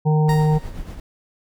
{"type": "harmonic tone", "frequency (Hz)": 153.7, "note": "D#3", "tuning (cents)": -21, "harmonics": [1, 3, 5, 6], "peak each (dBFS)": [-14, -24, -28, -30], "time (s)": [0.05, 0.59], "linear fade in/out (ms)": 20}
{"type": "noise with tremolo", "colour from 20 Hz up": "brown", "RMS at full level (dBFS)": -30, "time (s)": [0.28, 1], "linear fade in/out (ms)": 2, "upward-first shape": "sine", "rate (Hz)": 8.4, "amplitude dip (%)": 50}
{"type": "tone with exponential decay", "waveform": "30% pulse", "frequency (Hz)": 932.3, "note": "A#5", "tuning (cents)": 0, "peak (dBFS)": -21, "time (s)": [0.29, 0.85], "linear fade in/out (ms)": 2, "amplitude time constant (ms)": 120}
{"effects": []}